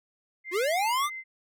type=tone with pitch glide; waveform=sine; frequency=2093 to 2071 Hz; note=C7 to C7; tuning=0 to -18 cents; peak=-35 dBFS; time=0.44-1.24 s; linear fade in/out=50 ms; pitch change=-18 cents; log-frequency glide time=1.03-1.1 s
type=linear sweep; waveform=square; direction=up; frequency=329.6 to 1240 Hz; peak=-25 dBFS; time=0.51-1.1 s; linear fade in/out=50 ms
effects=none